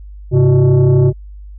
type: tone with frequency modulation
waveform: sine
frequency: 135 Hz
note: C#3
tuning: 45 cents flat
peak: -5 dBFS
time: 0.31-1.13 s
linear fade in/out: 50 ms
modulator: 238 Hz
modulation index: 0.95
effects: tanh soft clip ceiling -4 dBFS + added 50 Hz sine -30 dBFS peak until 1.58 s